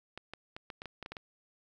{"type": "clicks", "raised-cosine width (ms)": 0.3, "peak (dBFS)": -26, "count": 10, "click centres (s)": [0.176, 0.336, 0.565, 0.702, 0.819, 0.857, 1.027, 1.061, 1.12, 1.168], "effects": ["10-bit"]}